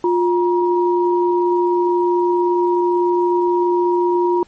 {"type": "tone pair together", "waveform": "sine", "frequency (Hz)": [353.3, 952.2], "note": ["F4", "A#5"], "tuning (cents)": [20, 37], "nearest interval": "octave + perfect fourth", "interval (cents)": 1717, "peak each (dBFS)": [-14, -19], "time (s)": [0.04, 4.43], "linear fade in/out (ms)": 2, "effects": ["pink hiss -52 dBFS RMS until 4.47 s", "MP3 32 kbps"]}